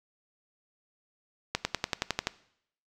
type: accelerating click train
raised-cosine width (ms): 0.2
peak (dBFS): -9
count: 9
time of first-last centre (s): 1.55-2.271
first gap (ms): 100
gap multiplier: 0.97
effects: noise-tail reverb RT60 0.7 s tail -19 dB re dry